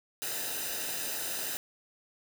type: noise with comb filter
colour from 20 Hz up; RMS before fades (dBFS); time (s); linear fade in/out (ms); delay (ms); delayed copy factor
white; -35; 0.22-1.57; 0; 0.9; -0.65
effects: none